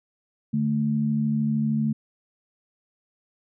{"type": "tone pair together", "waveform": "sine", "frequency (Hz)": [146.83, 220], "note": ["D3", "A3"], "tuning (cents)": [0, 0], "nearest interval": "perfect fifth", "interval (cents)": 700, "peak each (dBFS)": [-26, -22], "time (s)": [0.53, 1.93], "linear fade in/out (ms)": 10, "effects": []}